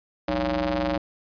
sawtooth ring-modulated tone, 127.2 Hz, C3, 48 cents flat, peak -16 dBFS, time 0.28-0.98 s, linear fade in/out 5 ms, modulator 434 Hz, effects resampled to 11025 Hz

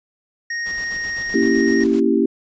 square tone, 1864.7 Hz, A#6, in tune, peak -23 dBFS, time 0.5-1.84 s, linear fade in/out 5 ms
pink noise with tremolo, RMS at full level -37 dBFS, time 0.65-2.01 s, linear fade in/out 20 ms, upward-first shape square, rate 7.8 Hz, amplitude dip 45%
sine chord, A# diminished seventh, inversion none, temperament equal, 233.1 / 277.2 / 329.6 / 392 Hz, A#3 / C#4 / E4 / G4, 0 / 0 / 0 / 0 cents, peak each -19 dBFS, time 1.34-2.26 s, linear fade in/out 5 ms
effects resampled to 16000 Hz

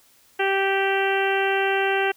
harmonic tone, 390 Hz, G4, 9 cents flat, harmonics 1 / 2 / 3 / 4 / 5 / 6 / 7 / 8, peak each -23 / -25 / -35 / -26 / -30 / -33 / -29 / -35 dBFS, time 0.39-2.12 s, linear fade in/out 10 ms, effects white hiss -57 dBFS RMS until 2.16 s

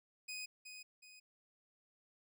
20% pulse tone with echo, 2499 Hz, D#7, 7 cents sharp, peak -38 dBFS, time 0.28-0.46 s, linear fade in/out 10 ms, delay 370 ms, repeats 2, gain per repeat -7 dB, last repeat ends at 1.2 s, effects none

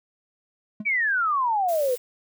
triangle tone with exponential decay, 211.7 Hz, G#3, 33 cents sharp, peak -24 dBFS, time 0.8-0.87 s, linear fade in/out 5 ms, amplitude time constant 15 ms
sine exponential sweep, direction down, 2349 to 475.7 Hz, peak -20 dBFS, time 0.85-1.96 s, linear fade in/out 20 ms
blue noise, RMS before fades -38 dBFS, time 1.68-1.98 s, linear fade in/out 10 ms
effects none

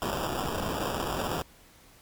white noise with sample-and-hold, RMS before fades -31 dBFS, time 0.02-1.42 s, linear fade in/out 0 ms, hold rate 2100 Hz, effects pink hiss -56 dBFS RMS until 2.01 s + MP3 96 kbps

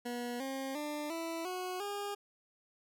20% pulse tone with pitch steps, 241.7 / 268.2 / 297.6 / 330.2 / 366.3 / 406.5 Hz, B3 / C4 / D4 / E4 / F#4 / G#4, -37 / +43 / +23 / +3 / -17 / -37 cents, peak -32 dBFS, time 0.05-2.15 s, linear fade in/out 10 ms, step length 350 ms, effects none

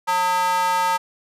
square tone with high-pass filter, 181 Hz, F#3, 38 cents flat, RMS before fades -20 dBFS, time 0.07-0.98 s, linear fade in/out 20 ms, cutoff 1000 Hz, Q 7, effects resampled to 32000 Hz

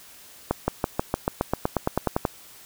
accelerating click train, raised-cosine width 1 ms, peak -7 dBFS, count 15, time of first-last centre 0.51-2.252 s, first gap 170 ms, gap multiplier 0.95, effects white hiss -48 dBFS RMS until 2.65 s

